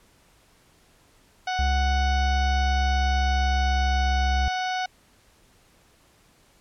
harmonic tone, 740 Hz, F#5, in tune, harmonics 1 / 2 / 3 / 4 / 5 / 6 / 7 / 8, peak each -26 / -32 / -36 / -38 / -40 / -42 / -43 / -44 dBFS, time 1.47-4.86 s, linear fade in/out 5 ms
triangle tone with pitch glide, 69 to 67.19 Hz, C#2 to C2, -7 to +47 cents, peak -19 dBFS, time 1.59-4.48 s, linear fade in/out 0 ms, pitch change -46 cents, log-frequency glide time 2.07-4.17 s
effects pink hiss -59 dBFS RMS until 6.6 s + low-pass 12000 Hz 12 dB/octave

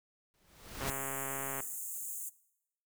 pink noise with exponential growth, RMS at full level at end -35 dBFS, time 0.34-0.9 s, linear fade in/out 0 ms, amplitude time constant 120 ms
click train, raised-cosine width 0.5 ms, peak -25 dBFS, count 109, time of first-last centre 0.81-1.604 s, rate 136 Hz
pink high-pass noise, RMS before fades -41 dBFS, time 0.86-2.3 s, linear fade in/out 20 ms, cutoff 6700 Hz, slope 96 dB/octave
effects noise-tail reverb RT60 0.8 s tail -20 dB re dry

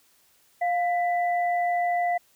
sine tone pair together, 703.6 / 1990 Hz, F5 / B6, +13 / +13 cents, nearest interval octave + tritone, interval 1800 cents, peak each -22 / -32 dBFS, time 0.61-2.18 s, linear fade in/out 10 ms, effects white hiss -62 dBFS RMS until 2.35 s

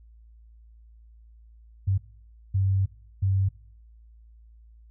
sine tone bursts at uneven times, 96.6 Hz, G2, 25 cents flat, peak -20 dBFS, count 3, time 1.87-1.98 / 2.54-2.86 / 3.22-3.49 s, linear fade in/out 10 ms, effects noise-tail reverb RT60 0.5 s tail -19 dB re dry + added 56 Hz sine -49 dBFS peak until 4.9 s

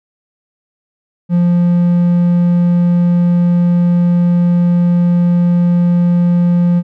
triangle tone, 174.61 Hz, F3, in tune, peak -6 dBFS, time 1.29-6.83 s, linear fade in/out 50 ms, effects none

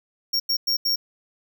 square tone bursts at uneven times, 5530 Hz, F8, 18 cents flat, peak -20 dBFS, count 4, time 0.33-0.4 / 0.49-0.57 / 0.67-0.77 / 0.85-0.96 s, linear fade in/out 10 ms, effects none

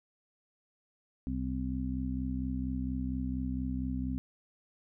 harmonic tone, 64.3 Hz, C2, 30 cents flat, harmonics 1 / 2 / 3 / 4, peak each -36 / -40 / -39 / -35 dBFS, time 1.27-4.18 s, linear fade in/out 0 ms, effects none

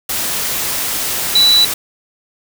sine tone in noise, 3951 Hz, B7, in tune, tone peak -7 dBFS, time 1.35-1.65 s, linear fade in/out 5 ms, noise white, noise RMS -19 dBFS, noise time 0.09-1.74 s, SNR +9 dB, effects none

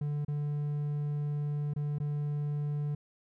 triangle tone with dropouts, 146.83 Hz, D3, in tune, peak -28 dBFS, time 0.01-2.95 s, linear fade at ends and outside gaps 5 ms, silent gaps 0.249-0.281 / 1.737-1.761 / 1.985-2 s, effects none

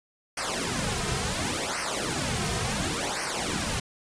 pink noise with flanger, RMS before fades -29 dBFS, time 0.37-3.8 s, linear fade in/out 5 ms, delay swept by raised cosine 0.27 to 3.57 ms, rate 0.7 Hz, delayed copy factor -0.9, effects resampled to 22050 Hz

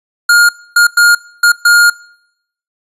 square tone bursts at uneven times, 1419 Hz, F6, 27 cents sharp, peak -5 dBFS, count 5, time 0.29-0.49 / 0.76-0.87 / 0.97-1.15 / 1.43-1.52 / 1.65-1.9 s, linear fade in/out 5 ms, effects noise-tail reverb RT60 0.8 s tail -25 dB re dry + resampled to 32000 Hz

